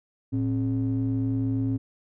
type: ring-modulated tone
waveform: triangle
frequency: 77.9 Hz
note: D#2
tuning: 3 cents sharp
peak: -18 dBFS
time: 0.32-1.78 s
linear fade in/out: 20 ms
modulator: 190 Hz
effects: none